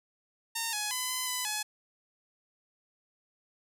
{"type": "tone with pitch steps", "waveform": "5% pulse", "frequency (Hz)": [915, 840, 1010, 1016, 1002, 848], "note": ["A#5", "G#5", "B5", "B5", "B5", "G#5"], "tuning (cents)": [-32, 19, 39, 49, 25, 36], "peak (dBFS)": -19, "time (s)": [0.55, 1.63], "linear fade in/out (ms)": 10, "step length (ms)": 180, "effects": []}